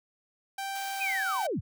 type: tone with pitch glide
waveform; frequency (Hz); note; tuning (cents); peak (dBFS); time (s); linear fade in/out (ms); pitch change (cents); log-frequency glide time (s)
sawtooth; 783 to 767.8; G5 to G5; -2 to -36; -29; 0.58-1.47; 5; -34; 0.92-1.31
type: high-pass noise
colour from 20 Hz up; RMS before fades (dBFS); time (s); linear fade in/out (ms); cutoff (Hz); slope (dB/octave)
white; -44; 0.75-1.46; 2; 540; 12
type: linear sweep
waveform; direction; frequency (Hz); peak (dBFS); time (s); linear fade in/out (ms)
sine; down; 2570 to 45.54; -28; 1-1.61; 20
effects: none